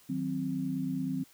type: chord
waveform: sine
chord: C diminished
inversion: first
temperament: equal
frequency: 155.56 / 185 / 261.6 Hz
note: Eb3 / Gb3 / C4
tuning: 0 / 0 / 0 cents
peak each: -37 / -36 / -32 dBFS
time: 0.09-1.24 s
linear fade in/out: 10 ms
effects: white hiss -60 dBFS RMS until 1.33 s